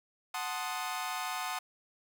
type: chord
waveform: sawtooth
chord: F# diminished seventh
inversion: none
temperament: equal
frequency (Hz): 740 / 880 / 1046.5 / 1244.5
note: F#5 / A5 / C6 / Eb6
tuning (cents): 0 / 0 / 0 / 0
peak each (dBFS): -35 / -37 / -37 / -36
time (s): 0.34-1.59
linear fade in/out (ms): 5
effects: none